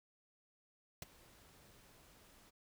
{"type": "noise with ADSR envelope", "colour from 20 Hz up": "pink", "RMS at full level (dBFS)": -42, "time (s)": [1.02, 2.51], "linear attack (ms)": 3, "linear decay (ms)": 16, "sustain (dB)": -22, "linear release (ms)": 25, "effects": []}